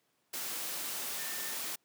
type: tone in noise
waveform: sine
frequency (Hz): 1797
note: A6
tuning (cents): +36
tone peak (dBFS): -46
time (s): 1.18-1.54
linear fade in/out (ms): 10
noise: white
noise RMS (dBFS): -38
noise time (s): 0.33-1.76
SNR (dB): -11
effects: pink hiss -75 dBFS RMS until 1.84 s + high-pass 200 Hz 12 dB/octave